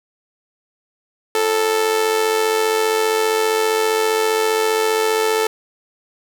sawtooth tone with amplitude modulation, 440 Hz, A4, in tune, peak -9 dBFS, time 1.35-5.47 s, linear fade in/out 2 ms, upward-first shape sine, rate 95.1 Hz, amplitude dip 55%, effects none

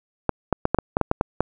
clicks, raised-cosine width 1 ms, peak -4 dBFS, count 10, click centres 0.293 / 0.527 / 0.654 / 0.746 / 0.787 / 0.969 / 1.013 / 1.114 / 1.211 / 1.406 s, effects none

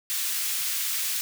white high-pass noise, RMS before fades -28 dBFS, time 0.1-1.21 s, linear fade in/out 0 ms, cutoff 1900 Hz, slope 12 dB/octave, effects none

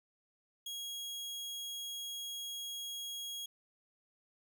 sawtooth tone, 3300 Hz, G#7, 12 cents flat, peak -37 dBFS, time 0.66-3.46 s, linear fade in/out 5 ms, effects none

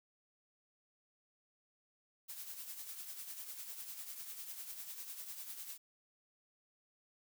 blue noise with tremolo, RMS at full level -45 dBFS, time 2.28-5.78 s, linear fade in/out 20 ms, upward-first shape triangle, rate 10 Hz, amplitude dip 60%, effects none

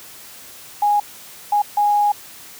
sine tone bursts at uneven times, 826 Hz, G#5, 10 cents flat, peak -13 dBFS, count 3, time 0.82-1 / 1.52-1.62 / 1.77-2.12 s, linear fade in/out 5 ms, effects white hiss -40 dBFS RMS until 2.59 s + high-pass 60 Hz 12 dB/octave

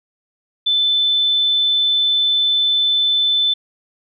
sine tone, 3520 Hz, A7, in tune, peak -13 dBFS, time 0.66-3.54 s, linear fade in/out 10 ms, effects none

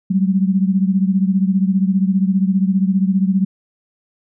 sine beating tone pair, 188 / 203 Hz, F#3 / G#3, +28 / -39 cents, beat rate 15 Hz, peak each -14 / -18 dBFS, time 0.1-3.45 s, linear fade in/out 10 ms, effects none

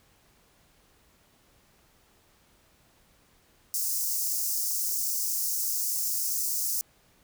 white high-pass noise, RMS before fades -29 dBFS, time 3.74-6.81 s, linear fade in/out 0 ms, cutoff 5100 Hz, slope 48 dB/octave, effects pink hiss -63 dBFS RMS until 7.23 s

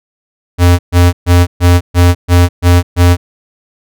square tone bursts, 88 Hz, F2, 14 cents sharp, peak -4 dBFS, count 8, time 0.58-3.17 s, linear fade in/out 50 ms, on 210 ms, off 130 ms, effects none

